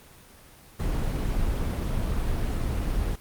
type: noise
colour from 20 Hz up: brown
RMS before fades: -26 dBFS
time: 0.79-3.16 s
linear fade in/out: 10 ms
effects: pink hiss -51 dBFS RMS until 3.2 s + Opus 24 kbps